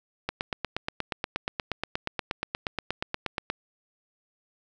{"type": "click train", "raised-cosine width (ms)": 0.3, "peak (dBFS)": -12, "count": 28, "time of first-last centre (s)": [0.29, 3.5], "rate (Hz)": 8.41, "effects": []}